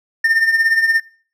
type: tone with tremolo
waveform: triangle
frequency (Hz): 1810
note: A6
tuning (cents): +48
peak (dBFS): -7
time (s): 0.24-1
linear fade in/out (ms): 5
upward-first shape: triangle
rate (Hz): 17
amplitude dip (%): 75
effects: noise-tail reverb RT60 0.5 s tail -22 dB re dry